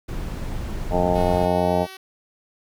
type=noise; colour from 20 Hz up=brown; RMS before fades=-28 dBFS; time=0.08-1.46 s; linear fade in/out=10 ms
type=harmonic tone; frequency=89.2 Hz; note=F2; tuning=37 cents sharp; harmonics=1 / 2 / 3 / 4 / 5 / 6 / 7 / 8 / 9 / 10; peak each=-29 / -25 / -30 / -30 / -26 / -32 / -22 / -30 / -26 / -29 dBFS; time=0.9-1.87 s; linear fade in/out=50 ms
type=tone with pitch glide; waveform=5% pulse; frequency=365 to 379.8 Hz; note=F#4 to F#4; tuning=-24 to +45 cents; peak=-26 dBFS; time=1.15-1.97 s; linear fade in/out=5 ms; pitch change=+69 cents; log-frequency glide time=1.43-1.77 s
effects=none